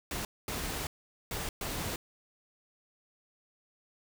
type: noise bursts at uneven times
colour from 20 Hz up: pink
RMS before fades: -36 dBFS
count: 4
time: 0.11-0.25 / 0.48-0.87 / 1.31-1.49 / 1.61-1.96 s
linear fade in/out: 2 ms
effects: none